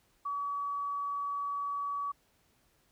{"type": "tone", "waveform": "sine", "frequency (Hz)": 1138, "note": "C#6", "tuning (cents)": 45, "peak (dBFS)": -32, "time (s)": [0.25, 2.12], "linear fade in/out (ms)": 10, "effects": ["pink hiss -70 dBFS RMS until 2.91 s"]}